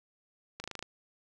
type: clicks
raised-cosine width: 0.2 ms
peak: -22 dBFS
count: 7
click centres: 0.6 / 0.64 / 0.676 / 0.713 / 0.753 / 0.792 / 0.826 s
effects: none